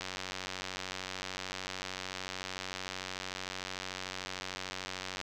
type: click train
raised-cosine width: 0.2 ms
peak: -20 dBFS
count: 487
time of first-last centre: 0.01-5.213 s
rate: 93.4 Hz
effects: none